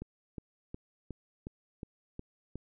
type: click train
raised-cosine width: 3 ms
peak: -27 dBFS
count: 8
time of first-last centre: 0.02-2.556 s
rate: 2.76 Hz
effects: none